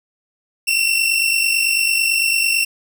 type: tone pair together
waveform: sawtooth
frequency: 2688 / 2737 Hz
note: E7 / F7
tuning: +33 / -36 cents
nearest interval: unison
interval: 31 cents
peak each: -14 / -15 dBFS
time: 0.67-2.65 s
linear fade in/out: 10 ms
effects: none